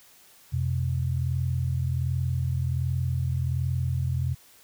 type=tone pair together; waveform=sine; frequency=87.38 / 128.7 Hz; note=F2 / C3; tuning=+1 / -28 cents; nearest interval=perfect fifth; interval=671 cents; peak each=-27 / -26 dBFS; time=0.52-4.35 s; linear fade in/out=20 ms; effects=white hiss -55 dBFS RMS until 4.63 s